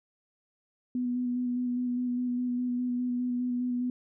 sine tone with vibrato, 246.9 Hz, B3, in tune, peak -27 dBFS, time 0.95-3.9 s, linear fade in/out 2 ms, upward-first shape square, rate 4.9 Hz, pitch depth 14 cents each way, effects none

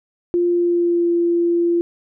sine tone with pitch glide, 349.2 to 343 Hz, F4 to F4, 0 to -31 cents, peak -14 dBFS, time 0.34-1.81 s, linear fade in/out 0 ms, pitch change -31 cents, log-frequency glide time 0.48-1.11 s, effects none

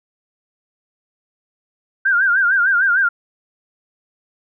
sine tone with vibrato, 1500 Hz, F#6, 23 cents sharp, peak -12 dBFS, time 2.05-3.09 s, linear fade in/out 10 ms, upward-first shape sine, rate 6.6 Hz, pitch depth 130 cents each way, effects none

